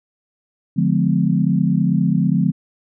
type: chord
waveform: sine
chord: D diminished seventh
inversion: none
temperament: just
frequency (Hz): 146.83 / 176.2 / 211.4 / 253.7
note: D3 / F3 / Ab3 / Cb4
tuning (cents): 0 / +16 / +31 / +47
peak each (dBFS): -20 / -17 / -20 / -22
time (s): 0.76-2.52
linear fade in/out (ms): 20
effects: none

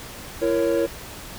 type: chord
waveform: triangle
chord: A# diminished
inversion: second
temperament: equal with one note detuned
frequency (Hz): 336.4 / 466.2 / 554.4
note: E4 / A#4 / C#5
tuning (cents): +35 / 0 / 0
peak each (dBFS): -21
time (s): 0.41-0.87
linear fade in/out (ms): 20
effects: pink hiss -38 dBFS RMS until 1.38 s

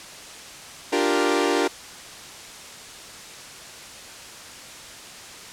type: chord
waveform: sawtooth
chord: G minor seventh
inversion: second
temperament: equal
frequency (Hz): 293.7 / 349.2 / 392 / 466.2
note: D4 / F4 / G4 / Bb4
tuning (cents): 0 / 0 / 0 / 0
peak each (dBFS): -21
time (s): 0.92-1.68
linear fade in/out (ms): 10
effects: white hiss -40 dBFS RMS until 5.52 s + low-pass 8000 Hz 12 dB/octave

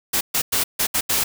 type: noise bursts at uneven times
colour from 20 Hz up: white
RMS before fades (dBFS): -20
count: 6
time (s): 0.13-0.21 / 0.34-0.42 / 0.52-0.64 / 0.79-0.87 / 0.94-1.01 / 1.09-1.24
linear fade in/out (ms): 10
effects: none

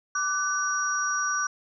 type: tone cluster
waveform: sine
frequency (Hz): 1172 / 1503 / 5730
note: D6 / F#6 / F8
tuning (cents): -4 / +27 / +44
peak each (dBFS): -28 / -28 / -30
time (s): 0.15-1.47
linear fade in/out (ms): 5
effects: none

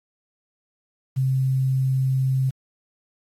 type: tone with quantisation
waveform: sine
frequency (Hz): 132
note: C3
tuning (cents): +16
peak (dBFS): -18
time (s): 1.16-2.51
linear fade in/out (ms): 20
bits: 8
effects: AAC 64 kbps

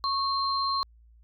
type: tone pair together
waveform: sine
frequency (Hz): 1100 / 4158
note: C#6 / C8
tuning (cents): -14 / -12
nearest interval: octave + major seventh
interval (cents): 2302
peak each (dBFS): -26 / -30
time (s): 0.04-0.83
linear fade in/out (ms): 0
effects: added 57 Hz sine -53 dBFS peak until 1.23 s

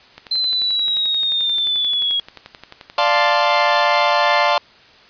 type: click train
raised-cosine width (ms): 0.2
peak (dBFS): -17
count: 35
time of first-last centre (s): 0.18-3.162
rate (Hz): 11.4
type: linear sweep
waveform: sine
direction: down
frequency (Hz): 4100 to 3300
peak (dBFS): -16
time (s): 0.31-2.2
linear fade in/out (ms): 5
type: chord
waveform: sawtooth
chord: D minor seventh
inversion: none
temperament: equal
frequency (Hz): 587.3 / 698.5 / 880 / 1046.5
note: D5 / F5 / A5 / C6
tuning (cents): 0 / 0 / 0 / 0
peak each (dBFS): -15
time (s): 2.98-4.58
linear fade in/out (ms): 2
effects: white hiss -47 dBFS RMS until 5.09 s + resampled to 11025 Hz

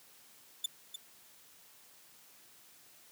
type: tone with echo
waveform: sawtooth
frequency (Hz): 3520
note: A7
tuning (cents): 0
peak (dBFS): -27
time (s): 0.64-0.66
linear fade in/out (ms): 5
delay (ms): 300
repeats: 1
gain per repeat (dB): -9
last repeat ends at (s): 0.96
effects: white hiss -60 dBFS RMS until 3.11 s + high-pass 100 Hz 12 dB/octave

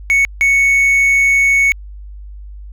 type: tone bursts at uneven times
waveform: triangle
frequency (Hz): 2217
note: C#7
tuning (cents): 0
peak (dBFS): -7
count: 2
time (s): 0.1-0.25 / 0.41-1.72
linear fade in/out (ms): 0
effects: added 50 Hz sine -29 dBFS peak until 2.72 s

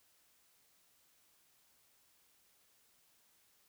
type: silence
effects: white hiss -71 dBFS RMS until 3.68 s

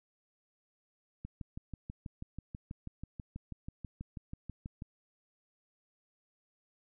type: click train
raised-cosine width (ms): 5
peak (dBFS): -29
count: 23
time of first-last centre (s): 1.25-4.821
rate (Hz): 6.16
effects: none

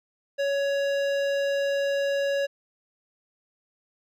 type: tone with hard clipping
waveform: sine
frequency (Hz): 559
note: C#5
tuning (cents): +14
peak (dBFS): -25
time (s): 0.38-2.47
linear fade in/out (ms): 20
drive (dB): 15
effects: none

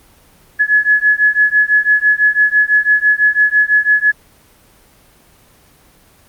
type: beating tone pair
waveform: sine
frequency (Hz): 1697 / 1703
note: G#6 / G#6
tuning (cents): +37 / +43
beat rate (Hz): 6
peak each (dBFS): -12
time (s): 0.59-4.12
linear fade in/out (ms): 20
effects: pink hiss -48 dBFS RMS until 6.28 s + Opus 24 kbps

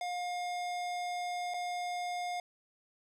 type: tone with dropouts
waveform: square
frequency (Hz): 712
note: F5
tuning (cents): +33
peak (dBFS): -35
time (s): 0.01-2.4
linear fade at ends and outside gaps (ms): 2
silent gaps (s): 1.538-1.542
effects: low-pass 8000 Hz 12 dB/octave + 12-bit

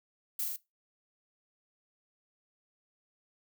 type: noise with echo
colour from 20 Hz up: violet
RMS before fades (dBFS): -33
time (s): 0.39-0.44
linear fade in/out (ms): 5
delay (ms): 41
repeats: 3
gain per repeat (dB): -2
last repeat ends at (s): 0.563
effects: noise-tail reverb RT60 0.2 s tail -19 dB re dry

